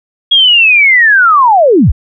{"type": "linear sweep", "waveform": "sine", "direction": "down", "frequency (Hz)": [3322, 32.7], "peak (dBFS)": -3, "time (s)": [0.31, 1.92], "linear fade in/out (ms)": 10, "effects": []}